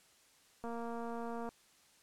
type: click train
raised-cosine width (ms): 1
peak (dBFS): -30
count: 199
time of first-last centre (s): 0.64-1.49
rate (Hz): 233
effects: white hiss -66 dBFS RMS until 2.02 s + low-pass 10000 Hz 12 dB/octave